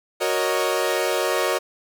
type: chord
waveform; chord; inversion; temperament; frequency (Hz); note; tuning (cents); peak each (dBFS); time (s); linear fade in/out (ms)
sawtooth; D# minor seventh; first; equal; 370 / 466.2 / 554.4 / 622.3; F#4 / A#4 / C#5 / D#5; 0 / 0 / 0 / 0; -22; 0.2-1.59; 20
effects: none